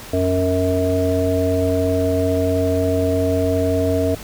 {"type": "harmonic tone with a mistuned harmonic", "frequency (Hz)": 92.1, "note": "F#2", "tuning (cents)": -7, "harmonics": [1, 3, 5, 7], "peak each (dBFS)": [-21, -21, -21, -21], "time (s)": [0.13, 4.15], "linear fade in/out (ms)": 5, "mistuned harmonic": 1, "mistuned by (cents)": -34, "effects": ["pink hiss -36 dBFS RMS until 4.23 s"]}